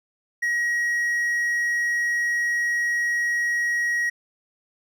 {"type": "tone", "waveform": "triangle", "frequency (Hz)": 1900, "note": "A#6", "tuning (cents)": 33, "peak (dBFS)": -19, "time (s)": [0.42, 4.1], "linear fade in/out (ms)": 10, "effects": []}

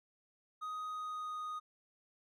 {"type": "tone with pitch glide", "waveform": "triangle", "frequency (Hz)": [1251, 1240.9], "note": ["D#6", "D#6"], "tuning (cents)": [9, -5], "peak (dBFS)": -37, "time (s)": [0.61, 1.6], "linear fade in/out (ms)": 20, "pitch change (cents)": -14, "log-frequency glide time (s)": [0.86, 1.38], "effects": []}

